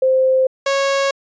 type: tone pair in turn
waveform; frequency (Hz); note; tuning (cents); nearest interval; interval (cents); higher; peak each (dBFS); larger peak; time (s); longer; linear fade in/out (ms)
sine / sawtooth; 522 / 550.8; C5 / C#5; -4 / -11; minor second; 93; second; -11; neither; 0.02-0.47 / 0.66-1.11; neither; 5
effects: resampled to 16000 Hz